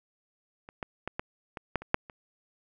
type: clicks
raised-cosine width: 0.5 ms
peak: -30 / -19 / -18 / -16 / -22 / -12 / -27 / -6 / -29 dBFS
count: 9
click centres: 0.689 / 0.828 / 1.076 / 1.195 / 1.572 / 1.757 / 1.82 / 1.944 / 2.098 s
effects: none